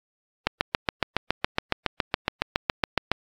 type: click train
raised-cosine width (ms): 0.3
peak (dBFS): -4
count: 20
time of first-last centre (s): 0.47-3.116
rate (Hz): 7.18
effects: AAC 64 kbps